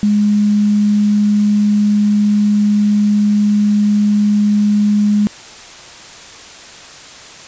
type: tone with quantisation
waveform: sine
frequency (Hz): 207.7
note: G#3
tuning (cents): 0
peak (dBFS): -9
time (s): 0.03-5.27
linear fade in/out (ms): 0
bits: 6
effects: white hiss -35 dBFS RMS until 7.47 s + resampled to 16000 Hz